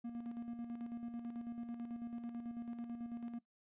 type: tone with tremolo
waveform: triangle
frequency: 235.6 Hz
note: A#3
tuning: 19 cents sharp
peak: -38 dBFS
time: 0.04-3.39 s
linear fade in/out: 10 ms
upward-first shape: square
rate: 9.1 Hz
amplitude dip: 50%
effects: noise-tail reverb RT60 0.1 s tail -18 dB re dry + resampled to 8000 Hz